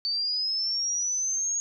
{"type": "linear sweep", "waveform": "sine", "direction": "up", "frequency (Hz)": [4537, 6645], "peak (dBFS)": -25, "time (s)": [0.05, 1.6], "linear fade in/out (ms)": 0, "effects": []}